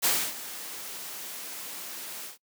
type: noise with ADSR envelope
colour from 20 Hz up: white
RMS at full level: -23 dBFS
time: 0.02-2.38 s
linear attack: 29 ms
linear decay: 280 ms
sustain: -16 dB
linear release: 130 ms
effects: noise-tail reverb RT60 0.1 s tail -25 dB re dry + high-pass 200 Hz 12 dB/octave